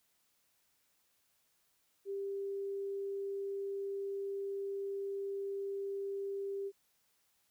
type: tone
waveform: sine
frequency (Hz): 395.5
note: G4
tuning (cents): +15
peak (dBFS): -36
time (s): 2.05-6.72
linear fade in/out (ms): 50
effects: white hiss -75 dBFS RMS until 7.5 s